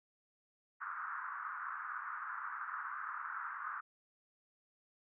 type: band-pass noise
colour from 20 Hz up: white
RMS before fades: -43 dBFS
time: 0.8-3.81 s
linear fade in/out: 20 ms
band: 1100 to 1500 Hz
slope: 48 dB/octave
effects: none